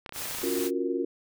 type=clicks; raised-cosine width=0.3 ms; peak=-22 dBFS; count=10; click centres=0.062 / 0.093 / 0.124 / 0.162 / 0.219 / 0.256 / 0.311 / 0.349 / 0.385 / 0.418 s
type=noise; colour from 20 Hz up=white; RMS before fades=-35 dBFS; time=0.13-0.71 s; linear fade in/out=50 ms
type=chord; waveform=sine; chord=Gb major seventh; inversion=second; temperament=equal; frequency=277.2 / 349.2 / 370 / 466.2 Hz; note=Db4 / F4 / Gb4 / Bb4; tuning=0 / 0 / 0 / 0 cents; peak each=-32 / -30 / -32 / -33 dBFS; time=0.43-1.05 s; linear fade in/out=5 ms
effects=none